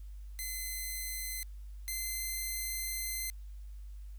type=tone pair in turn; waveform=5% pulse; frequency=2047 / 2066 Hz; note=C7 / C7; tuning=-38 / -22 cents; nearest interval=unison; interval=16 cents; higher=second; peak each=-27 / -25 dBFS; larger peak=second; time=0.39-1.43 / 1.88-3.3 s; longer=second; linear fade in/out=0 ms; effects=added 50 Hz sine -43 dBFS peak until 4.18 s + white hiss -70 dBFS RMS until 4.18 s